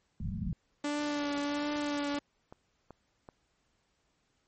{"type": "low-pass noise", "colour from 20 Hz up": "white", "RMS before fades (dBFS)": -35, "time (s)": [0.2, 0.53], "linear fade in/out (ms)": 2, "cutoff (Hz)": 220, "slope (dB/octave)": 96}
{"type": "tone with vibrato", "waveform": "sawtooth", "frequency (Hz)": 290.9, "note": "D4", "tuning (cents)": -16, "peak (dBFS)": -27, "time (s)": [0.84, 2.19], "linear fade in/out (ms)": 5, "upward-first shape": "triangle", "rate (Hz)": 1.4, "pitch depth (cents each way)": 28}
{"type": "click train", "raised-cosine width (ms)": 1, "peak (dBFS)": -33, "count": 6, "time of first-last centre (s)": [1.38, 3.288], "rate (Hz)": 2.62}
{"effects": ["pink hiss -75 dBFS RMS until 4.47 s", "MP3 32 kbps"]}